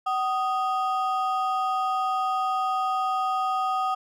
triangle ring-modulated tone, 1000 Hz, B5, 21 cents sharp, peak -18 dBFS, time 0.06-3.95 s, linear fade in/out 10 ms, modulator 243 Hz, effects none

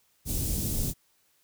pink band-stop noise, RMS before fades -29 dBFS, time 0.25-0.94 s, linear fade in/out 50 ms, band 250 to 7500 Hz, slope 12 dB/octave, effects white hiss -68 dBFS RMS until 1.43 s

